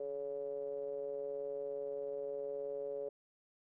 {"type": "ring-modulated tone", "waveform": "triangle", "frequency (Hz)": 69.2, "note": "C#2", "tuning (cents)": -2, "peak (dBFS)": -33, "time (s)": [0, 3.09], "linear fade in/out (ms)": 5, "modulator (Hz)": 494, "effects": []}